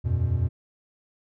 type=chord; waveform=triangle; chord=E suspended second; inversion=none; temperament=equal with one note detuned; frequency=82.41 / 92.5 / 120.93 Hz; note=E2 / F#2 / B2; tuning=0 / 0 / -36 cents; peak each=-24 dBFS; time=0.04-0.49 s; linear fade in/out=20 ms; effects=none